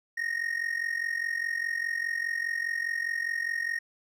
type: tone with amplitude modulation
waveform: triangle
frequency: 1860 Hz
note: A#6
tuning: 4 cents flat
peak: -23 dBFS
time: 0.17-3.79 s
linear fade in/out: 10 ms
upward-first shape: sine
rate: 44.9 Hz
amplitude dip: 80%
effects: none